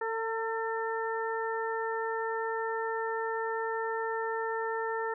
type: harmonic tone with a mistuned harmonic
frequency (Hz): 448.7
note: A4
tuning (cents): +34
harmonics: 1 / 2 / 3 / 4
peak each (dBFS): -33 / -35 / -39 / -38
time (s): 0.01-5.14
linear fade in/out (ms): 5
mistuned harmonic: 2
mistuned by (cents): +15
effects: none